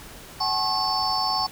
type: tone cluster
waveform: sine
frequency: 755 / 857 / 1086 / 4530 / 5290 Hz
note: F#5 / A5 / C#6 / C#8 / E8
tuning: +35 / -46 / -36 / +37 / +5 cents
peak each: -28 dBFS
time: 0.4-1.47 s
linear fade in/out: 10 ms
effects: pink hiss -43 dBFS RMS until 1.51 s